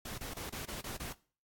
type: noise bursts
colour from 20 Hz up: pink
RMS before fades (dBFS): -42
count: 7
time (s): 0.05-1.128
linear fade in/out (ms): 5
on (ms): 130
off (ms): 28
effects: noise-tail reverb RT60 0.4 s tail -19 dB re dry + AAC 64 kbps